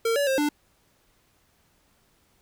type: tone with pitch steps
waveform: square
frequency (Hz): 457 / 570 / 532 / 295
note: A#4 / C#5 / C5 / D4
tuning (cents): -34 / +48 / +29 / +8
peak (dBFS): -22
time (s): 0.05-0.49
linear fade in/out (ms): 5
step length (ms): 110
effects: pink hiss -65 dBFS RMS until 2.41 s